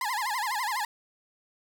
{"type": "tone with vibrato", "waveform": "30% pulse", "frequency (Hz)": 931, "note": "A#5", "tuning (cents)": -2, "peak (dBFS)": -25, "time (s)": [0.01, 0.85], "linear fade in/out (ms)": 2, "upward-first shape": "sine", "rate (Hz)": 12, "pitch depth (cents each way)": 220, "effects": []}